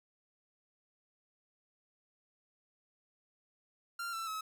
45% pulse tone with pitch steps, 1385 / 1334.7 / 1286.3 Hz, F6 / E6 / E6, -15 / +21 / -43 cents, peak -37 dBFS, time 3.99-4.41 s, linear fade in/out 5 ms, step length 140 ms, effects none

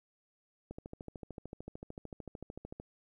click train, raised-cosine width 2 ms, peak -30 dBFS, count 29, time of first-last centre 0.71-2.8 s, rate 13.4 Hz, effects 12-bit

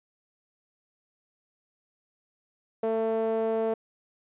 sawtooth tone with band-pass filter, 223.3 Hz, A3, 26 cents sharp, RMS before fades -27 dBFS, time 2.83-3.74 s, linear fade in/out 5 ms, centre 540 Hz, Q 7.1, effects resampled to 8000 Hz

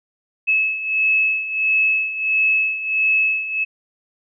sine beating tone pair, 2591 / 2592.5 Hz, E7 / E7, -30 / -29 cents, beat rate 1.5 Hz, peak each -22 / -17 dBFS, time 0.47-3.65 s, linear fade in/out 20 ms, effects none

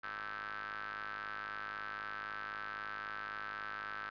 sawtooth ring-modulated tone, 103.83 Hz, G#2, in tune, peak -34 dBFS, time 0.03-4.1 s, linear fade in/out 10 ms, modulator 1430 Hz, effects resampled to 11025 Hz

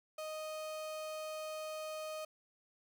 35% pulse tone, 622.3 Hz, D#5, in tune, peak -39 dBFS, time 0.18-2.25 s, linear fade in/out 5 ms, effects none

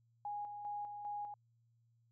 sine tone with tremolo, 825 Hz, G#5, 12 cents flat, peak -39 dBFS, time 0.25-1.34 s, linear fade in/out 2 ms, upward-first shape square, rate 2.5 Hz, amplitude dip 45%, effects added 116 Hz sine -70 dBFS peak until 2.11 s

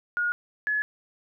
sine tone pair in turn, 1436 / 1702.6 Hz, F6 / G#6, +48 / +43 cents, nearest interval minor third, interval 295 cents, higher second, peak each -23 dBFS, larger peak neither, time 0.17-0.32 / 0.67-0.82 s, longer neither, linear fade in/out 0 ms, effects none

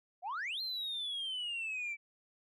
sine exponential two-way sweep, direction up then down, 673 to 4210 to 2298 Hz, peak -34 dBFS, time 0.22-1.97 s, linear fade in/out 50 ms, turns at 0.61 s, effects tanh soft clip ceiling -34 dBFS

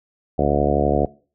harmonic tone with a mistuned harmonic, 72 Hz, D2, 34 cents flat, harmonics 1 / 2 / 3 / 4 / 5 / 6 / 7 / 8 / 9 / 10, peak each -25 / -25 / -25 / -25 / -25 / -25 / -25 / -25 / -25 / -25 dBFS, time 0.38-1.06 s, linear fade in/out 10 ms, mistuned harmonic 1, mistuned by -29 cents, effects noise-tail reverb RT60 0.4 s tail -22 dB re dry

